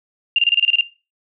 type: tone bursts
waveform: sine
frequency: 2794 Hz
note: F7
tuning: in tune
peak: -10 dBFS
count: 9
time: 0.36-0.81 s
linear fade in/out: 2 ms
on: 26 ms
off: 27 ms
effects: noise-tail reverb RT60 0.3 s tail -18 dB re dry